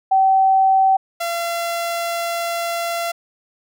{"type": "tone pair in turn", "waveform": ["sine", "sawtooth"], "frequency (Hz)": [768, 682], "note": ["G5", "F5"], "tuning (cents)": [-36, -41], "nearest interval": "major second", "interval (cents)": 205, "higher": "first", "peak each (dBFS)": [-11, -17], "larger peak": "first", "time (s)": [[0.11, 0.97], [1.2, 3.12]], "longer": "second", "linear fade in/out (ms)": 10, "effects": []}